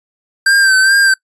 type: tone with vibrato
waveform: square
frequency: 1568 Hz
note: G6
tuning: in tune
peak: -8 dBFS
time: 0.46-1.14 s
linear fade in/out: 5 ms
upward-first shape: sine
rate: 2.4 Hz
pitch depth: 46 cents each way
effects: noise-tail reverb RT60 0.1 s tail -24 dB re dry + resampled to 24000 Hz